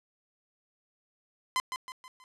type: tone with echo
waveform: sawtooth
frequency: 1026 Hz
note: C6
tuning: 34 cents flat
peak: -22 dBFS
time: 1.56-1.6 s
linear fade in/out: 0 ms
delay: 160 ms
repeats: 4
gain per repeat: -7 dB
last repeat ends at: 2.24 s
effects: low-pass 10000 Hz 12 dB/octave